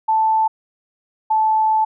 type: tone pair in turn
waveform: sine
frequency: 880 / 872.9 Hz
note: A5 / A5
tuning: 0 / -14 cents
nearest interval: unison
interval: 14 cents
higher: first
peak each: -13 dBFS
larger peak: neither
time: 0.08-0.48 / 1.3-1.85 s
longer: second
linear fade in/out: 10 ms
effects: none